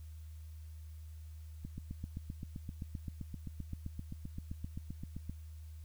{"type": "click train", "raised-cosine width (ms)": 5, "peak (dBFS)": -29, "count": 29, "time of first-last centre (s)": [1.65, 5.296], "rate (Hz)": 7.68, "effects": ["added 78 Hz sine -46 dBFS peak until 5.84 s", "white hiss -68 dBFS RMS until 5.84 s"]}